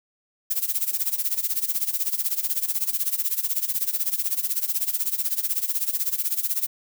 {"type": "noise with tremolo", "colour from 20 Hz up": "violet", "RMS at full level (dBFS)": -22, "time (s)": [0.5, 6.67], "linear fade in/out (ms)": 10, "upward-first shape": "sine", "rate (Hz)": 16, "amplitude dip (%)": 85, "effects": []}